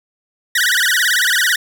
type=tone with vibrato; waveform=sawtooth; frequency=1691 Hz; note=G#6; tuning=31 cents sharp; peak=-9 dBFS; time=0.55-1.56 s; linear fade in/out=5 ms; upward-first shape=sine; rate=18 Hz; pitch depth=260 cents each way; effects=none